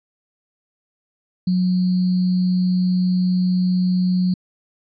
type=tone with sample-and-hold; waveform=sine; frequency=182.4 Hz; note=F#3; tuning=24 cents flat; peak=-15 dBFS; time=1.47-4.34 s; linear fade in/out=5 ms; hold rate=4410 Hz; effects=resampled to 16000 Hz